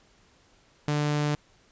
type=tone; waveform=sawtooth; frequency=148.1 Hz; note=D3; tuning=15 cents sharp; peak=-20 dBFS; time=0.88-1.35 s; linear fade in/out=2 ms; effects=pink hiss -61 dBFS RMS until 1.71 s + resampled to 16000 Hz